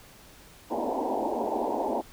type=band-pass noise; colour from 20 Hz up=white; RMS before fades=-29 dBFS; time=0.7-2.02 s; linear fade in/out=20 ms; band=220 to 940 Hz; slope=96 dB/octave; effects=pink hiss -52 dBFS RMS until 2.12 s